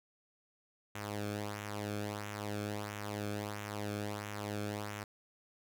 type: tone with flanger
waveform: sawtooth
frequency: 103.83 Hz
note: G#2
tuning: in tune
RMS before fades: -40 dBFS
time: 0.95-5.04 s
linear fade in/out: 5 ms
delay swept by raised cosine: 0.21 to 1.05 ms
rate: 1.5 Hz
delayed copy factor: -0.65
effects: none